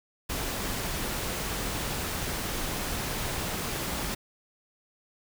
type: noise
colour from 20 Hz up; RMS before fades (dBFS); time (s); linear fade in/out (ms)
pink; -32; 0.29-4.15; 10
effects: none